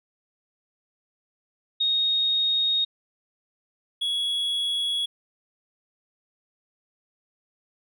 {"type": "tone pair in turn", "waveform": ["sine", "triangle"], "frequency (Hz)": [3729, 3353], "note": ["A#7", "G#7"], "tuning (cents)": [0, 16], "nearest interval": "major second", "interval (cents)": 184, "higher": "first", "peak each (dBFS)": [-20, -22], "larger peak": "first", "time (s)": [[1.8, 2.85], [4.01, 5.06]], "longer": "neither", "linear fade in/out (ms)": 10, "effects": []}